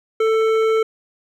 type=tone with hard clipping; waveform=sine; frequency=443 Hz; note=A4; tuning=12 cents sharp; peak=-16 dBFS; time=0.2-0.83 s; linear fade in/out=5 ms; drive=11 dB; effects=none